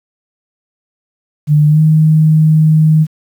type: tone with pitch glide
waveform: sine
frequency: 149.7 to 156.24 Hz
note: D3 to D#3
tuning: +33 to +8 cents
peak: -5 dBFS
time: 1.47-3.07 s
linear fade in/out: 50 ms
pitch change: +75 cents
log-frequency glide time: 1.68-1.8 s
effects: 7-bit